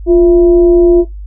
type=tone with frequency modulation; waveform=sine; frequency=349.2 Hz; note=F4; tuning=in tune; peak=-3 dBFS; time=0.06-1.05 s; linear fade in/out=50 ms; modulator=314 Hz; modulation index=0.37; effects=noise-tail reverb RT60 0.2 s tail -21 dB re dry + added 50 Hz sine -23 dBFS peak until 1.26 s